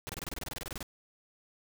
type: noise bursts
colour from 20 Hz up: pink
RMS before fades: -39 dBFS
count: 16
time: 0.07-0.828 s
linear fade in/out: 0 ms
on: 23 ms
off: 26 ms
effects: none